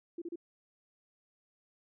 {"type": "tone bursts", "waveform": "sine", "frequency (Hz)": 340.7, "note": "F4", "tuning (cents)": -43, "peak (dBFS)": -37, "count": 3, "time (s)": [0.18, 0.358], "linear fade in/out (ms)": 5, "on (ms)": 38, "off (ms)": 32, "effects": []}